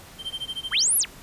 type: tone with tremolo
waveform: triangle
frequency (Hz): 3136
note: G7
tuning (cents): 0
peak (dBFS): -25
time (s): 0.18-0.87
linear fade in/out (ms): 50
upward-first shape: sine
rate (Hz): 13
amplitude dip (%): 100
type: linear two-way sweep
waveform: sine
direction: up then down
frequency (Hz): 758 to 11720 to 758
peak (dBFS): -18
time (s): 0.71-1.06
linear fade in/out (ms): 50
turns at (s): 0.97
effects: pink hiss -46 dBFS RMS until 1.22 s + resampled to 32000 Hz